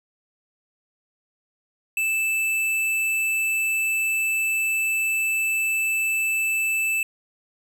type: tone with tanh clipping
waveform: sine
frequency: 2637 Hz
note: E7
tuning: in tune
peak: -22 dBFS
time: 1.97-7.03 s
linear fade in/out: 2 ms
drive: 17 dB
effects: none